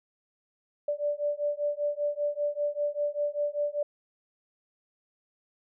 sine beating tone pair, 583 / 588.1 Hz, D5 / D5, -13 / +2 cents, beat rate 5.1 Hz, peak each -30 dBFS, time 0.88-3.83 s, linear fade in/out 5 ms, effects none

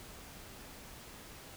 silence, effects pink hiss -51 dBFS RMS until 1.56 s

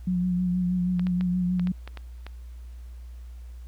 sine tone with vibrato, 180.1 Hz, F#3, 46 cents flat, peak -22 dBFS, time 0.07-1.72 s, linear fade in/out 5 ms, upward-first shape sine, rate 6.3 Hz, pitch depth 30 cents each way
clicks, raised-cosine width 0.3 ms, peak -23 dBFS, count 8, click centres 0.995 / 1.069 / 1.21 / 1.596 / 1.672 / 1.876 / 1.973 / 2.266 s
effects added 60 Hz sine -38 dBFS peak until 3.67 s + pink hiss -62 dBFS RMS until 3.67 s

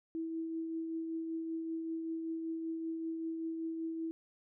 sine tone with tremolo, 326 Hz, E4, 19 cents flat, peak -34 dBFS, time 0.15-4.11 s, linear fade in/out 0 ms, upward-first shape triangle, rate 5.2 Hz, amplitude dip 35%, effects none

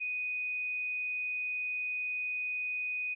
sine tone, 2489 Hz, D#7, in tune, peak -32 dBFS, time 0-3.15 s, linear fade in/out 20 ms, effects none

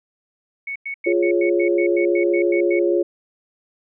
sine tone bursts, 2217 Hz, C#7, in tune, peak -25 dBFS, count 12, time 0.67-2.792 s, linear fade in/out 5 ms, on 87 ms, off 98 ms
sine chord, Db major, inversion first, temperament equal, 349.2 / 415.3 / 554.4 Hz, F4 / Ab4 / Db5, 0 / 0 / 0 cents, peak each -17 / -22 / -22 dBFS, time 1.06-3.03 s, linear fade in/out 10 ms
effects none

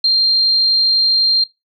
sine tone, 4184 Hz, C8, 1 cent flat, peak -10 dBFS, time 0.04-1.44 s, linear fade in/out 5 ms, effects noise-tail reverb RT60 0.2 s tail -19 dB re dry

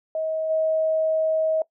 sine tone with level steps, 635 Hz, D#5, 35 cents sharp, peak -23 / -19 dBFS, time 0.15-1.62 s, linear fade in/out 2 ms, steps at 0.49 s, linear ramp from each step 20 ms, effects noise-tail reverb RT60 0.1 s tail -20 dB re dry

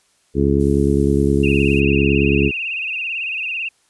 harmonic tone, 69.7 Hz, C#2, 10 cents sharp, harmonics 1 / 2 / 3 / 4 / 5 / 6, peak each -20 / -20 / -20 / -20 / -20 / -20 dBFS, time 0.34-2.52 s, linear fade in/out 50 ms
violet noise, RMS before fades -39 dBFS, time 0.59-1.81 s, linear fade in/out 20 ms
sine tone with vibrato, 2634 Hz, E7, 2 cents flat, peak -21 dBFS, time 1.43-3.69 s, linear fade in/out 10 ms, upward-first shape sine, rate 18 Hz, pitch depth 100 cents each way
effects white hiss -60 dBFS RMS until 3.89 s + resampled to 24000 Hz

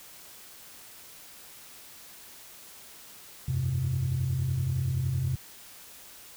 sine chord, F suspended second, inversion none, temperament equal, 87.31 / 98 / 130.81 Hz, F2 / G2 / C3, 0 / 0 / 0 cents, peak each -32 / -32 / -26 dBFS, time 3.48-5.36 s, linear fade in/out 5 ms, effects tanh soft clip ceiling -20 dBFS + white hiss -49 dBFS RMS until 6.36 s

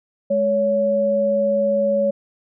sine tone pair together, 210 / 560.6 Hz, G#3 / C#5, +19 / +19 cents, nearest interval octave + perfect fourth, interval 1700 cents, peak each -24 / -16 dBFS, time 0.3-2.11 s, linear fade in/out 10 ms, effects none

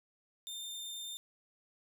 sawtooth tone, 3609 Hz, A7, 43 cents sharp, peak -38 dBFS, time 0.47-1.17 s, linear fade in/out 0 ms, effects 11-bit

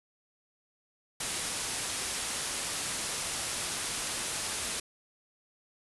white low-pass noise, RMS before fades -35 dBFS, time 1.2-4.8 s, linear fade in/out 5 ms, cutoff 11000 Hz, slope 96 dB/octave, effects none

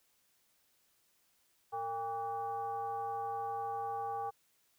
sine tone with frequency modulation, 802 Hz, G5, 39 cents sharp, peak -35 dBFS, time 1.72-4.31 s, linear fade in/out 20 ms, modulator 346 Hz, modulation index 0.75, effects white hiss -73 dBFS RMS until 4.78 s

